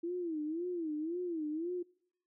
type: tone with vibrato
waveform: sine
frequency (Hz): 329.2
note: E4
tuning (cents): -2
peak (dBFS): -34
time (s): 0.03-1.83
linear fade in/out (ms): 10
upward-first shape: sine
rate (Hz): 1.9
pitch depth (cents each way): 160
effects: noise-tail reverb RT60 0.7 s tail -25 dB re dry

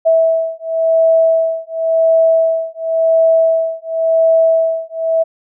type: beating tone pair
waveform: sine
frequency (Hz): 652 / 652.93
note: E5 / E5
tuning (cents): -19 / -17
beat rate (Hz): 0.93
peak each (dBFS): -13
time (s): 0.05-5.24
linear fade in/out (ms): 20
effects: none

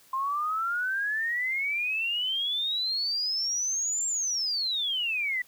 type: exponential two-way sweep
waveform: sine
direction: up then down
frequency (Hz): 1046.5 to 7459 to 1941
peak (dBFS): -26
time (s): 0.13-5.42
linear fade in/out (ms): 5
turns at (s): 4.07
effects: white hiss -58 dBFS RMS until 5.47 s

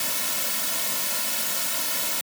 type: noise with comb filter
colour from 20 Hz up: white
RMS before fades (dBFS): -26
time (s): 0-2.21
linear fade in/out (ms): 2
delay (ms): 2.5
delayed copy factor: -0.85
effects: high-pass 200 Hz 12 dB/octave

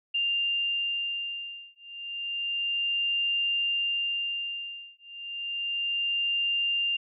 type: beating tone pair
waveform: sine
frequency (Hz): 2794 / 2794.31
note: F7 / F7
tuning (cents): 0 / 0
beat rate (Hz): 0.31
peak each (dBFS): -30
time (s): 0.14-6.97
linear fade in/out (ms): 10
effects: none

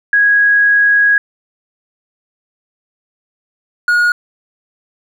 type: tone pair in turn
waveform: sine / triangle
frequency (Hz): 1655 / 1441.5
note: G#6 / F#6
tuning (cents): -6 / -46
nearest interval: major second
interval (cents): 240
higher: first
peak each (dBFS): -7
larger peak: neither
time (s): 0.13-1.18 / 3.88-4.12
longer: first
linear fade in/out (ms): 2
effects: none

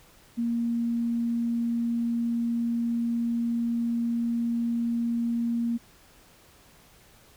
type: tone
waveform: sine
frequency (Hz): 234.2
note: A#3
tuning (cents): +8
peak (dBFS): -24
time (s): 0.37-5.78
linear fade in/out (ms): 20
effects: pink hiss -56 dBFS RMS until 7.36 s

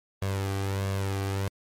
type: tone with flanger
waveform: sawtooth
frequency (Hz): 97.6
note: G2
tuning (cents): -7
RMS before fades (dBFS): -29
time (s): 0.22-1.48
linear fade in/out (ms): 0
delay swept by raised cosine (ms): 1.8 to 2.58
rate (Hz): 1.5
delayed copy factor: +0.55
effects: MP3 64 kbps

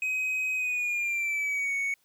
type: tone with pitch glide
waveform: triangle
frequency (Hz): 2525 to 2224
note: D#7 to C#7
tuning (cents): +25 to +5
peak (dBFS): -25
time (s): 0.02-1.94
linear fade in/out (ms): 2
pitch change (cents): -220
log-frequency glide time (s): 0.55-1.74
effects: white hiss -69 dBFS RMS until 2.04 s

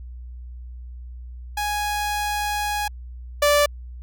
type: tone pair in turn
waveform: sawtooth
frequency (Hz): 830.6 / 583.9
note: G#5 / D5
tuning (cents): 0 / -10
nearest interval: tritone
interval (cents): 610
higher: first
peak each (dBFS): -19 / -11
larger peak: second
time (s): 1.57-2.88 / 3.42-3.66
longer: first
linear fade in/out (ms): 5
effects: added 61 Hz sine -34 dBFS peak until 4.02 s

